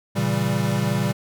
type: chord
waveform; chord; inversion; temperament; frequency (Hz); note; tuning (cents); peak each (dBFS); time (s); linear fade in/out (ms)
square; A# diminished seventh; none; equal; 116.54 / 138.59 / 164.81 / 196; A#2 / C#3 / E3 / G3; 0 / 0 / 0 / 0; -26 / -26 / -29 / -25; 0.15-1.13; 20
effects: none